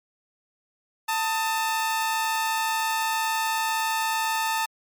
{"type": "tone pair together", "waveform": "sawtooth", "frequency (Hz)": [891, 1259.3], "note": ["A5", "D#6"], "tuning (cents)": [22, 20], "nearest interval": "tritone", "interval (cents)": 598, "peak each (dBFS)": [-20, -28], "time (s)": [1.08, 4.66], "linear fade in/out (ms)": 10, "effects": ["MP3 96 kbps"]}